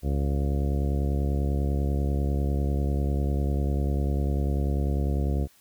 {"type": "harmonic tone", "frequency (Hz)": 70.1, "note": "C#2", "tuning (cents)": 20, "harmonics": [1, 2, 3, 4, 5, 6, 7, 8, 10], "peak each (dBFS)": [-24, -30, -34, -36, -38, -40, -41, -42, -44], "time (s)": [0.02, 5.48], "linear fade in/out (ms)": 50, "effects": ["white hiss -59 dBFS RMS until 5.6 s"]}